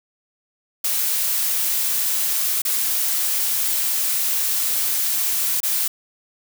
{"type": "noise with dropouts", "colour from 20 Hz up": "blue", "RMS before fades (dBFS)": -21, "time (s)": [0.84, 5.88], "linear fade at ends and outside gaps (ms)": 5, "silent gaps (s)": [[2.619, 2.65], [5.604, 5.631]], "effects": []}